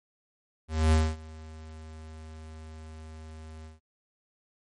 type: tone with ADSR envelope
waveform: square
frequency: 78.9 Hz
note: D#2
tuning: 25 cents sharp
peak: -19 dBFS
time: 0.68-3.8 s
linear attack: 240 ms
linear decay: 240 ms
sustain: -24 dB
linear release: 150 ms
effects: noise-tail reverb RT60 0.1 s tail -25 dB re dry + MP3 48 kbps